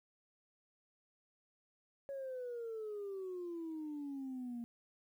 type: exponential sweep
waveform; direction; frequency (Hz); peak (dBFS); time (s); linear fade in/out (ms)
sine; down; 558 to 233; -39; 2.09-4.64; 0
effects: tanh soft clip ceiling -38 dBFS + 12-bit